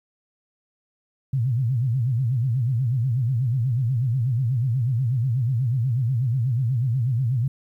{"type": "tone with vibrato", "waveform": "sine", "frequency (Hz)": 123.47, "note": "B2", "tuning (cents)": 0, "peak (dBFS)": -19, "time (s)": [1.33, 7.48], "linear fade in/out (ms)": 5, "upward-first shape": "sine", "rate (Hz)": 8.2, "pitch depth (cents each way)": 180, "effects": ["10-bit"]}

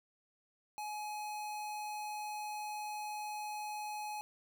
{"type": "tone", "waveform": "square", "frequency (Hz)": 843, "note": "G#5", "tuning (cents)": 26, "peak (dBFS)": -40, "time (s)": [0.78, 4.21], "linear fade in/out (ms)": 0, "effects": []}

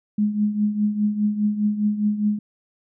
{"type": "tone with tremolo", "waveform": "sine", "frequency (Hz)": 209.3, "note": "G#3", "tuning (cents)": 14, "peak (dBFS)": -15, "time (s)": [0.18, 2.39], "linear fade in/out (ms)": 5, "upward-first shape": "triangle", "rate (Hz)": 4.9, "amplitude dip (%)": 75, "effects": []}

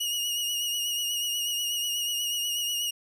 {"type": "tone with vibrato", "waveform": "sawtooth", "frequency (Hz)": 2883, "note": "F#7", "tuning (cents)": -46, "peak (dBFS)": -24, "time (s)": [0, 2.91], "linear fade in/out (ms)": 10, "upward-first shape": "sine", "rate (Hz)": 8.2, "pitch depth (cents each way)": 34, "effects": []}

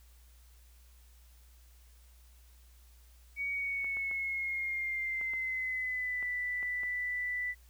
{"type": "tone with pitch glide", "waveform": "sine", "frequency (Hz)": [2249, 1980.6], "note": ["C#7", "B6"], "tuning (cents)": [24, 4], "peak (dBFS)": -32, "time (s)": [3.36, 7.55], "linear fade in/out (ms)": 50, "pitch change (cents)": -220, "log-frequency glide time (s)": [3.52, 6.27]}
{"type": "clicks", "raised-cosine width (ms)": 0.5, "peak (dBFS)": -34, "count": 8, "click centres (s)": [3.845, 3.97, 4.113, 5.213, 5.336, 6.227, 6.629, 6.834]}
{"effects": ["added 60 Hz sine -56 dBFS peak until 7.69 s", "white hiss -66 dBFS RMS until 7.69 s"]}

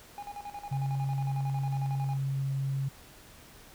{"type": "tone with tremolo", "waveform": "triangle", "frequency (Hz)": 818, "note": "G#5", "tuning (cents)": -26, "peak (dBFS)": -35, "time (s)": [0.18, 2.17], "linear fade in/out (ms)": 0, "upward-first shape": "square", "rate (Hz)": 11, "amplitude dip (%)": 75}
{"type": "tone", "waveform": "sine", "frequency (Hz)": 136.2, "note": "C#3", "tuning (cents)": -30, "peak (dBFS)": -28, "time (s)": [0.71, 2.89], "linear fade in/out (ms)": 10}
{"effects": ["pink hiss -53 dBFS RMS until 3.74 s"]}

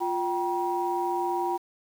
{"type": "tone cluster", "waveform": "sine", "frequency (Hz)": [351.4, 776, 958], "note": ["F4", "G5", "A#5"], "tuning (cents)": [11, -18, 47], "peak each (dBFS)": -29, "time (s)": [0, 1.58], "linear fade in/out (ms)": 20, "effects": ["tanh soft clip ceiling -15 dBFS", "8-bit"]}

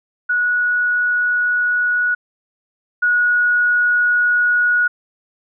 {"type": "tone pair in turn", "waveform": "sine", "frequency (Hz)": [1463, 1456.3], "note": ["F#6", "F#6"], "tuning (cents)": [-20, -28], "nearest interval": "unison", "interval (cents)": 8, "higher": "first", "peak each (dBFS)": [-14, -12], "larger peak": "second", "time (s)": [[0.29, 2.15], [3.02, 4.88]], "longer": "neither", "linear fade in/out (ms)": 10, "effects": []}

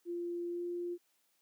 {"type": "tone with pitch glide", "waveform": "sine", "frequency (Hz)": [346.4, 349.6], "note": ["F4", "F4"], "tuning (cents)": [-14, 2], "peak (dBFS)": -35, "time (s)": [0.05, 0.98], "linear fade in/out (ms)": 50, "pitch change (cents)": 16, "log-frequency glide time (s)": [0.5, 0.62], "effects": ["white hiss -75 dBFS RMS until 1.41 s", "high-pass 200 Hz 12 dB/octave"]}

